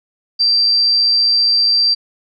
sine tone with amplitude modulation, 4699 Hz, D8, in tune, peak -9 dBFS, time 0.39-1.95 s, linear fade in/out 20 ms, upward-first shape sine, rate 115 Hz, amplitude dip 25%, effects none

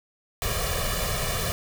pink noise with comb filter, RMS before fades -27 dBFS, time 0.42-1.52 s, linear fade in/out 0 ms, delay 1.7 ms, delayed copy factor +0.95, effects none

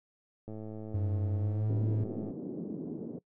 click train, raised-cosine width 2 ms, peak -30 dBFS, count 198, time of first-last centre 0.48-2.304 s, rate 108 Hz
triangle tone with pitch glide, 97.8 to 107.89 Hz, G2 to A2, -4 to -34 cents, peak -27 dBFS, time 0.94-2.04 s, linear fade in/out 5 ms, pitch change +170 cents, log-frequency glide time 1.35-1.69 s
pink band-pass noise, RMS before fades -39 dBFS, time 1.69-3.19 s, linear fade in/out 10 ms, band 180 to 390 Hz, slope 24 dB/octave
effects noise-tail reverb RT60 0.1 s tail -22 dB re dry

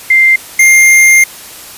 sine / square tone pair in turn, 2093 / 2112 Hz, C7 / C7, 0 / +16 cents, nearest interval unison, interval 16 cents, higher second, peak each -3 dBFS, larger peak neither, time 0.1-0.36 / 0.59-1.24 s, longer second, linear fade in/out 5 ms, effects white hiss -30 dBFS RMS until 1.77 s + resampled to 32000 Hz

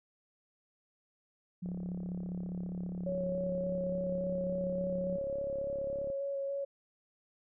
sine tone with pitch glide, 178.9 to 180.98 Hz, F3 to F#3, +42 to -38 cents, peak -36 dBFS, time 1.62-5.17 s, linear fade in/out 10 ms, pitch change +20 cents, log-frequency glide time 3.6-4.86 s
click train, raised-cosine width 2 ms, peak -33 dBFS, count 156, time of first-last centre 1.66-6.101 s, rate 34.9 Hz
sine tone with vibrato, 554.4 Hz, C#5, in tune, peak -33 dBFS, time 3.06-6.65 s, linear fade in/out 10 ms, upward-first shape square, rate 3.5 Hz, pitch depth 10 cents each way
effects none

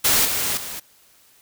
white noise with level steps, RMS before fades -17 / -23 / -32 dBFS, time 0.04-0.8 s, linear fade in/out 10 ms, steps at 0.25 / 0.57 s, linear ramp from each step 2 ms, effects white hiss -55 dBFS RMS until 1.41 s

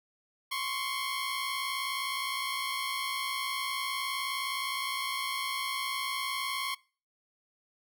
15% pulse tone pair together, 1049.1 / 1108.7 Hz, C6 / C#6, +4 / 0 cents, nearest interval minor second, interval 96 cents, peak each -28 dBFS, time 0.51-6.75 s, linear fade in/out 10 ms, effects noise-tail reverb RT60 0.4 s tail -23 dB re dry

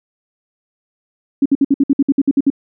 sine tone bursts, 277.2 Hz, C#4, in tune, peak -8 dBFS, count 12, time 1.42-2.502 s, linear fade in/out 5 ms, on 37 ms, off 58 ms, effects none

